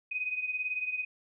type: beating tone pair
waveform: sine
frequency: 2500 / 2518 Hz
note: D#7 / D#7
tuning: +8 / +20 cents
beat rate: 18 Hz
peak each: -32 / -37 dBFS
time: 0.11-1.05 s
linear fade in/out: 10 ms
effects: none